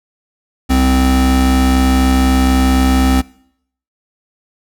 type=tone pair together; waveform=square; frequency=65.4 / 260.2 Hz; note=C2 / C4; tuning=0 / -9 cents; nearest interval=2 octaves; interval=2391 cents; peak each=-13 dBFS; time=0.69-3.22 s; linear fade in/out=20 ms; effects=noise-tail reverb RT60 0.7 s tail -23 dB re dry